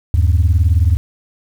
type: beating tone pair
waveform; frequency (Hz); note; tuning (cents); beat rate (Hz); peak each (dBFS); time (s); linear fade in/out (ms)
sine; 77.78 / 96.78; D#2 / G2; 0 / -22; 19; -10 / -12; 0.14-0.97; 0
effects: tanh soft clip ceiling -5 dBFS + 7-bit